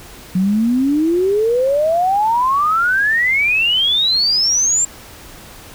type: exponential sweep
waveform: sine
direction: up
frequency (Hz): 179.8 to 7459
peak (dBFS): -12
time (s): 0.35-4.85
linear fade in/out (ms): 5
effects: pink hiss -38 dBFS RMS until 5.74 s